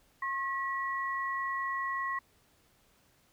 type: tone pair together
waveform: sine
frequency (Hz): 1081 / 1926.1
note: C#6 / B6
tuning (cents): -44 / -44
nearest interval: minor seventh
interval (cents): 1000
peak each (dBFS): -33 / -35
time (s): 0.22-2.19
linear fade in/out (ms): 5
effects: pink hiss -67 dBFS RMS until 3.32 s